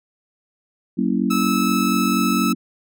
sine chord, F# dominant seventh, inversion none, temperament equal with one note detuned, 188.78 / 233.1 / 277.2 / 329.6 Hz, F#3 / A#3 / C#4 / E4, +35 / 0 / 0 / 0 cents, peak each -22 / -21 / -23 / -26 dBFS, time 0.97-2.55 s, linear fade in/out 20 ms
sawtooth tone, 1305 Hz, E6, 18 cents flat, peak -18 dBFS, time 1.3-2.53 s, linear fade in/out 10 ms
effects none

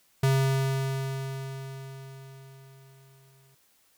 square tone with exponential decay, 134.5 Hz, C3, 48 cents sharp, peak -20 dBFS, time 0.23-3.55 s, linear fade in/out 5 ms, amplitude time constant 720 ms, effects white hiss -65 dBFS RMS until 3.97 s

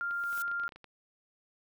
blue noise with exponential growth, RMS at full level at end -41 dBFS, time 0.01-0.42 s, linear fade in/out 0 ms, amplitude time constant 87 ms
sine tone, 1396.9 Hz, F6, in tune, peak -31 dBFS, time 0.01-0.68 s, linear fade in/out 0 ms
clicks, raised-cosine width 0.3 ms, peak -34 dBFS, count 12, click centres 0.11 / 0.238 / 0.329 / 0.377 / 0.48 / 0.515 / 0.598 / 0.636 / 0.691 / 0.722 / 0.76 / 0.843 s
effects none

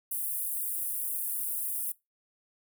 pink high-pass noise, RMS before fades -33 dBFS, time 0.11-1.92 s, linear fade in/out 5 ms, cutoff 9600 Hz, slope 48 dB/octave, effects noise-tail reverb RT60 0.2 s tail -21 dB re dry

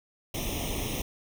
pink noise with comb filter, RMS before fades -32 dBFS, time 0.34-1.02 s, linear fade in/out 5 ms, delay 0.33 ms, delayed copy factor +1, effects none

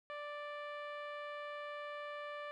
10% pulse tone with low-pass filter, 587.3 Hz, D5, in tune, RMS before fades -45 dBFS, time 0.1-2.51 s, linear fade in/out 0 ms, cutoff 1700 Hz, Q 0.64, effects none

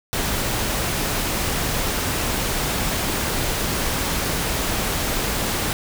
pink noise, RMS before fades -23 dBFS, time 0.13-5.73 s, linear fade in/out 0 ms, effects none

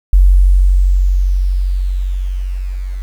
sine tone with level ramp, 46.25 Hz, F#1, in tune, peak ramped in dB -3 to -19 dBFS, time 0.13-3.02 s, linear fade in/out 0 ms, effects 7-bit

